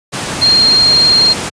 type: tone in noise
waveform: sine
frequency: 4208 Hz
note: C8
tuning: 9 cents sharp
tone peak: -6 dBFS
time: 0.41-1.34 s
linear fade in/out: 20 ms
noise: pink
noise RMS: -19 dBFS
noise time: 0.12-1.5 s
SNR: +10 dB
effects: high-pass 100 Hz 12 dB/octave + resampled to 22050 Hz